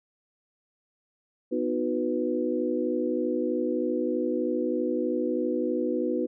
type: tone cluster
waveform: sine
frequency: 248.5 / 311.7 / 364 / 496.2 Hz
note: B3 / D#4 / F#4 / B4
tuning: +11 / +3 / -28 / +8 cents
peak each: -30 dBFS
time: 1.51-6.27 s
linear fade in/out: 20 ms
effects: none